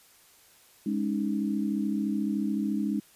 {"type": "chord", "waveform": "sine", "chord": "Ab suspended fourth", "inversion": "none", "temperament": "equal", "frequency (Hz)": [207.7, 277.2, 311.1], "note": ["Ab3", "Db4", "Eb4"], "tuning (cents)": [0, 0, 0], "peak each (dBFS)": [-28, -32, -32], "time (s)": [0.86, 3], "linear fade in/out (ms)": 5, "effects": ["white hiss -58 dBFS RMS until 3.15 s", "resampled to 32000 Hz"]}